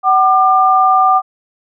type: tone pair together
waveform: sine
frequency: 754.7 / 1198 Hz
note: F#5 / D6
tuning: +34 / +34 cents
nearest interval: minor sixth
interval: 800 cents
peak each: -10 dBFS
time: 0.03-1.22 s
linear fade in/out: 50 ms
effects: none

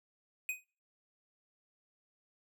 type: tone with exponential decay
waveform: square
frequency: 2500 Hz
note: D#7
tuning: 8 cents sharp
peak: -31 dBFS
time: 0.49-0.64 s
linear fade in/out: 1 ms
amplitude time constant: 32 ms
effects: noise-tail reverb RT60 0.4 s tail -24 dB re dry

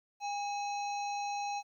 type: harmonic tone with a mistuned harmonic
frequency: 813 Hz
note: G#5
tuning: 37 cents flat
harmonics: 1 / 3 / 5 / 7 / 8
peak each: -34 / -44 / -48 / -51 / -52 dBFS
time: 0.2-1.63 s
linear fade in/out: 50 ms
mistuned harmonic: 3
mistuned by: +82 cents
effects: 12-bit

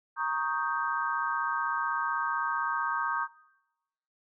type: chord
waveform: sine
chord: Eb dominant seventh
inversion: second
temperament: equal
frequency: 932.3 / 1108.7 / 1244.5 / 1568 Hz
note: Bb5 / Db6 / Eb6 / G6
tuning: 0 / 0 / 0 / 0 cents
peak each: -33 dBFS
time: 0.16-3.28 s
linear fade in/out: 50 ms
effects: noise-tail reverb RT60 1.0 s tail -22 dB re dry

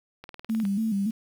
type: click train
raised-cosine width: 0.3 ms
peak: -25 dBFS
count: 9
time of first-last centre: 0.24-0.652 s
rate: 19.4 Hz
type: tone with vibrato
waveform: sine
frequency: 209.9 Hz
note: G#3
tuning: 19 cents sharp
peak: -23 dBFS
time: 0.49-1.11 s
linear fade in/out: 10 ms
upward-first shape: square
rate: 3.5 Hz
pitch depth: 100 cents each way
effects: 8-bit

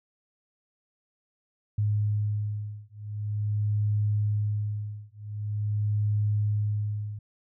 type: beating tone pair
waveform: sine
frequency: 104.5 / 104.95 Hz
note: G#2 / G#2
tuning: +11 / +19 cents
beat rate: 0.45 Hz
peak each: -28 dBFS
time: 1.78-7.19 s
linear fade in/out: 5 ms
effects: none

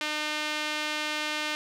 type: tone with band-pass filter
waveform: sawtooth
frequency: 303 Hz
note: D#4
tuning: 46 cents flat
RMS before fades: -31 dBFS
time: 0.01-1.55 s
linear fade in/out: 0 ms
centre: 2900 Hz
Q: 1.1
effects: none

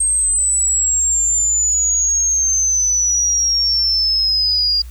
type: exponential sweep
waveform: sine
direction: down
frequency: 8450 to 4799 Hz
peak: -13 dBFS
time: 0-4.82 s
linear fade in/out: 5 ms
effects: added 60 Hz sine -30 dBFS peak until 4.9 s + white hiss -48 dBFS RMS until 4.9 s

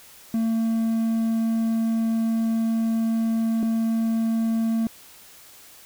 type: tone pair in turn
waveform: triangle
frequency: 225.6 / 225.6 Hz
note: A3 / A3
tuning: +44 / +44 cents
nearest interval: unison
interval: 0 cents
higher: neither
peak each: -18 dBFS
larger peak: neither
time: 0.34-3.63 / 3.63-4.87 s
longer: first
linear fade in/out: 2 ms
effects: white hiss -48 dBFS RMS until 5.85 s

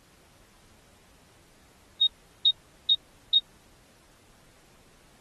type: tone bursts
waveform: sine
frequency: 3729 Hz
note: A#7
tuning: in tune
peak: -17 dBFS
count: 4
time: 2.01-3.39 s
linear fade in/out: 5 ms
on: 60 ms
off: 380 ms
effects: pink hiss -59 dBFS RMS until 5.2 s + AAC 32 kbps

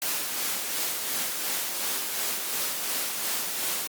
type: noise with tremolo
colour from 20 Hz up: white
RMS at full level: -28 dBFS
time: 0.02-3.87 s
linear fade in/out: 0 ms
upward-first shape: sine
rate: 2.8 Hz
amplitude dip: 35%
effects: high-pass 200 Hz 12 dB/octave + Opus 48 kbps

